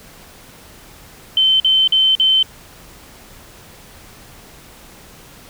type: tone bursts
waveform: sine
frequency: 3082 Hz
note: G7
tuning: 30 cents flat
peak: -10 dBFS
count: 4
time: 1.37-2.428 s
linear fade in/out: 2 ms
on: 230 ms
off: 46 ms
effects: pink hiss -42 dBFS RMS until 5.49 s